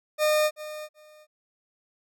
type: tone with echo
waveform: 40% pulse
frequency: 609 Hz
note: D#5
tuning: 37 cents flat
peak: -19 dBFS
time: 0.18-0.51 s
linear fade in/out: 50 ms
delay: 380 ms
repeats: 2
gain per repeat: -15 dB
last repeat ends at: 1.27 s
effects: none